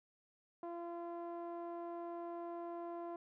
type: tone with low-pass filter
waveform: sawtooth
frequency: 342.3 Hz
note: F4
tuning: 35 cents flat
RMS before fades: -45 dBFS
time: 0.63-3.16 s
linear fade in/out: 2 ms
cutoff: 860 Hz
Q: 2.4
effects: none